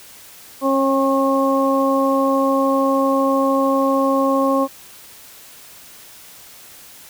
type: harmonic tone with a mistuned harmonic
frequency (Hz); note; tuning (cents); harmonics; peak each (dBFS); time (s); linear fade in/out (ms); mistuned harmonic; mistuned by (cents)
271.3; C#4; -37; 1 / 2 / 3 / 4; -18 / -18 / -27 / -20; 0.61-4.68; 50; 3; -16
effects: white hiss -42 dBFS RMS until 7.09 s